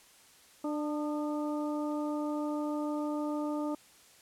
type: harmonic tone with a mistuned harmonic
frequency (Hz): 297.8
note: D4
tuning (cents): +24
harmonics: 1 / 2 / 3 / 4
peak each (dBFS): -32 / -38 / -42 / -44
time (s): 0.64-3.75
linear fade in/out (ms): 5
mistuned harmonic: 4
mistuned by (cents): +39
effects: white hiss -59 dBFS RMS until 4.21 s + low-pass 11000 Hz 12 dB/octave